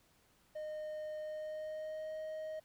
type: tone with pitch glide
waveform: triangle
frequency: 614 to 625.5 Hz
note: D#5 to D#5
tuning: -23 to +9 cents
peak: -38 dBFS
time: 0.55-2.6 s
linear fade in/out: 10 ms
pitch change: +32 cents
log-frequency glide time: 1.19-2.13 s
effects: pink hiss -70 dBFS RMS until 2.64 s